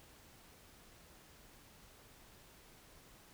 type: silence
effects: pink hiss -61 dBFS RMS until 3.33 s